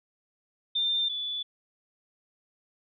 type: tone pair in turn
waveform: sine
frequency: 3594 / 3462 Hz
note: A7 / A7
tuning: +36 / -29 cents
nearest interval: minor second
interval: 65 cents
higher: first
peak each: -24 / -30 dBFS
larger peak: first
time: 0.75-1.09 / 1.09-1.43 s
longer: neither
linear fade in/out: 10 ms
effects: none